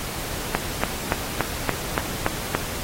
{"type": "click train", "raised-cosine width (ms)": 0.5, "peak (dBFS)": -4, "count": 8, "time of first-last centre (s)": [0.55, 2.55], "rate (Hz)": 3.5, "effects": ["pink hiss -31 dBFS RMS until 2.83 s", "AAC 48 kbps"]}